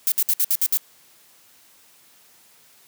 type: noise bursts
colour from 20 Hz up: violet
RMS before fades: -19 dBFS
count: 7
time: 0.07-0.772 s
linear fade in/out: 0 ms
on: 48 ms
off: 61 ms
effects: white hiss -54 dBFS RMS until 2.87 s + high-pass 100 Hz 12 dB/octave